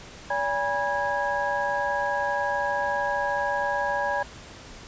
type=tone cluster; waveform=sine; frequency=573 / 816 / 969 / 1648 Hz; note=D5 / G#5 / B5 / G#6; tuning=-43 / -31 / -33 / -14 cents; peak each=-29 dBFS; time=0.3-4.23 s; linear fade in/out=5 ms; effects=pink hiss -44 dBFS RMS until 4.87 s + resampled to 16000 Hz